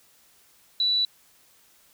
sine tone, 3951 Hz, B7, in tune, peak -20 dBFS, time 0.8-1.05 s, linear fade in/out 2 ms, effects white hiss -59 dBFS RMS until 1.93 s

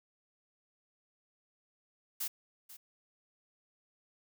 blue noise with echo, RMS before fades -36 dBFS, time 2.2-2.28 s, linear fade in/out 10 ms, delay 490 ms, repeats 1, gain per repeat -15 dB, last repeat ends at 2.77 s, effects none

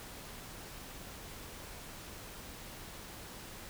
silence, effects pink hiss -48 dBFS RMS until 3.69 s

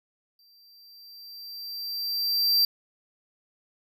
square tone with exponential growth, 4700 Hz, D8, 1 cent sharp, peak -18 dBFS, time 0.39-2.65 s, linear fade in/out 2 ms, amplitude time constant 490 ms, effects none

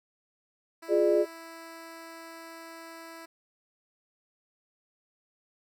10% pulse tone, 329.6 Hz, E4, in tune, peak -35 dBFS, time 0.82-3.26 s, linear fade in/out 10 ms
sine chord, D diminished, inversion first, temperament equal with one note detuned, 349.2 / 415.3 / 599.7 Hz, F4 / Ab4 / D5, 0 / 0 / +36 cents, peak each -25 dBFS, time 0.88-1.26 s, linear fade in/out 50 ms
effects none

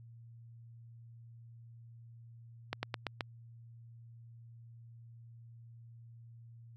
slowing click train, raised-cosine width 0.3 ms, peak -18 dBFS, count 5, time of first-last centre 2.73-3.208 s, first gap 100 ms, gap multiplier 1.12, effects added 116 Hz sine -51 dBFS peak until 6.76 s + MP3 96 kbps

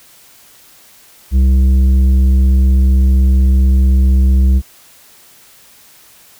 sine tone with tanh clipping, 65.41 Hz, C2, in tune, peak -8 dBFS, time 1.31-4.62 s, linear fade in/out 50 ms, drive 8 dB, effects white hiss -44 dBFS RMS until 6.39 s

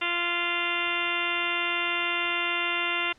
harmonic tone with a mistuned harmonic, 346.7 Hz, F4, 13 cents flat, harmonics 1 / 2 / 3 / 4 / 5 / 6 / 7 / 8 / 9 / 10, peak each -37 / -38 / -35 / -33 / -39 / -31 / -36 / -30 / -38 / -36 dBFS, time 0.01-3.13 s, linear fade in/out 10 ms, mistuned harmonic 10, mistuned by +27 cents, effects pink hiss -59 dBFS RMS until 3.18 s + low-pass 6000 Hz 12 dB/octave

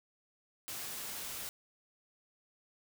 white noise, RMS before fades -42 dBFS, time 0.68-1.49 s, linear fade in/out 0 ms, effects none

